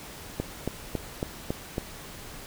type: click train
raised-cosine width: 2 ms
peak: -14 dBFS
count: 6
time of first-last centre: 0.4-1.781 s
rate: 3.62 Hz
effects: pink hiss -43 dBFS RMS until 2.46 s